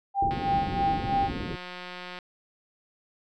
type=tone with tremolo; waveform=sine; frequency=793 Hz; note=G5; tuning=20 cents sharp; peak=-21 dBFS; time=0.14-1.31 s; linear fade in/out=50 ms; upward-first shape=sine; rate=3.1 Hz; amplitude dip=80%
type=low-pass noise; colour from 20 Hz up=white; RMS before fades=-33 dBFS; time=0.22-1.56 s; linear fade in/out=5 ms; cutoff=350 Hz; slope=24 dB/octave
type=click train; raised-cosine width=0.3 ms; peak=-23 dBFS; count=339; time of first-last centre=0.31-2.188 s; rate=180 Hz
effects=none